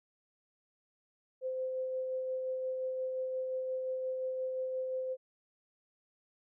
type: tone with tremolo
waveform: sine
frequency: 517 Hz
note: C5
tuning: 21 cents flat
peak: -32 dBFS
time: 1.41-5.17 s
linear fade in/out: 50 ms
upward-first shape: sine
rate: 5.7 Hz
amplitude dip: 25%
effects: none